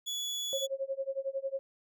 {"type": "tone", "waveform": "30% pulse", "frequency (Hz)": 3409, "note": "G#7", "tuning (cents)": 45, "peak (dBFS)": -31, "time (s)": [0.06, 0.67], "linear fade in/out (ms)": 20}
{"type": "tone with tremolo", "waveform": "sine", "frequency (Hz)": 541, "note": "C#5", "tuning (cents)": -42, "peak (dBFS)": -29, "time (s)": [0.53, 1.59], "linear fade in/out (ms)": 0, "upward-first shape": "sine", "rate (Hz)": 11, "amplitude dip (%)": 95}
{"effects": []}